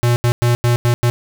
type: tone bursts at uneven times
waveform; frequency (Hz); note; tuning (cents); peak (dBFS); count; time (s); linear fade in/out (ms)
square; 120.1; B2; -48; -12; 6; 0.03-0.16 / 0.24-0.32 / 0.42-0.55 / 0.64-0.76 / 0.85-0.94 / 1.03-1.1; 0
effects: none